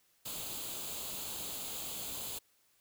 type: noise with comb filter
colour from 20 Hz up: white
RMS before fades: -41 dBFS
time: 0.25-2.39 s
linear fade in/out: 10 ms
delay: 0.27 ms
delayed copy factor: +0.65
effects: white hiss -71 dBFS RMS until 2.8 s